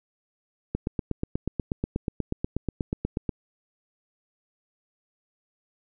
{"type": "click train", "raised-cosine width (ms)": 3, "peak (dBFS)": -13, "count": 22, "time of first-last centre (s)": [0.75, 3.292], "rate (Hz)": 8.26, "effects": []}